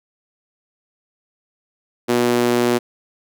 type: tone with high-pass filter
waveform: sawtooth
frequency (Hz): 120.9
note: B2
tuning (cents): -36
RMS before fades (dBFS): -17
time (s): 2.08-2.79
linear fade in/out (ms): 20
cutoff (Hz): 310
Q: 2.4
effects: none